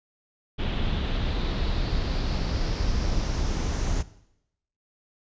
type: noise with low-pass filter sweep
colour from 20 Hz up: brown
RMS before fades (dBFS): -26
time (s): 0.58-4.03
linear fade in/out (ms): 20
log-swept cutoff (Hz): 3300 to 6600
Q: 3.6
effects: noise-tail reverb RT60 0.8 s tail -17 dB re dry + resampled to 16000 Hz